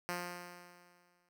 5% pulse tone with exponential decay, 176.4 Hz, F3, 18 cents sharp, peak -24 dBFS, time 0.09-1.29 s, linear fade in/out 0 ms, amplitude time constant 260 ms, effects none

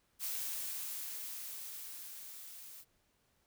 blue noise with level ramp, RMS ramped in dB -38 to -52 dBFS, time 0.19-2.85 s, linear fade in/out 50 ms, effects pink hiss -75 dBFS RMS until 3.46 s

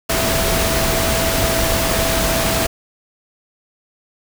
sine tone in noise, 659.3 Hz, E5, in tune, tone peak -22 dBFS, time 0.09-2.67 s, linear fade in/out 10 ms, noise pink, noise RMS -18 dBFS, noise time 0.09-2.67 s, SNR -7 dB, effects none

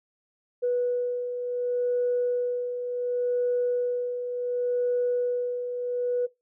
sine beating tone pair, 489.8 / 490.49 Hz, B4 / B4, -14 / -12 cents, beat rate 0.69 Hz, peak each -32 / -24 dBFS, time 0.62-6.27 s, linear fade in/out 20 ms, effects noise-tail reverb RT60 0.2 s tail -19 dB re dry + tanh soft clip ceiling -17 dBFS

